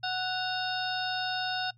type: harmonic tone with a mistuned harmonic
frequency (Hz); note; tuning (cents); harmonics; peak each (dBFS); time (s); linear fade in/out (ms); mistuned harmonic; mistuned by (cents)
740; F#5; 0; 1 / 2 / 4 / 5 / 6 / 7; -33 / -34 / -39 / -36 / -42 / -39; 0.03-1.71; 10; 4; -100
effects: noise-tail reverb RT60 0.1 s tail -21 dB re dry + added 118 Hz sine -57 dBFS peak until 1.77 s